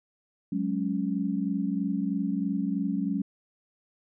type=chord; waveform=sine; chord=F# suspended second; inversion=none; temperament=just; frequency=185 / 208.1 / 277.5 Hz; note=F#3 / G#3 / C#4; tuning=0 / +4 / +2 cents; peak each=-30 dBFS; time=0.52-3.22 s; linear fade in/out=5 ms; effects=none